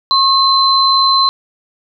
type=tone pair together; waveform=sine; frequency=1080 / 4071 Hz; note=C#6 / C8; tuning=-45 / -48 cents; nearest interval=octave + major seventh; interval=2297 cents; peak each=-11 dBFS; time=0.11-1.29 s; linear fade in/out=0 ms; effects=none